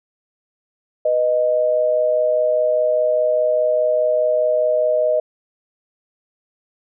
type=tone pair together; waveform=sine; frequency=495.1 / 620 Hz; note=B4 / D#5; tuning=+4 / -6 cents; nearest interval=major third; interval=390 cents; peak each=-21 / -15 dBFS; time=1.05-5.2 s; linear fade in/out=5 ms; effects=none